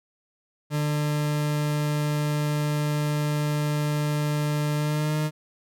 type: tone with pitch glide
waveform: 40% pulse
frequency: 148.9 to 152.91 Hz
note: D3 to D#3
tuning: +24 to -30 cents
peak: -22 dBFS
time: 0.7-5.31 s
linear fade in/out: 50 ms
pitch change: +46 cents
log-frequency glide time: 4.76-5.17 s
effects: none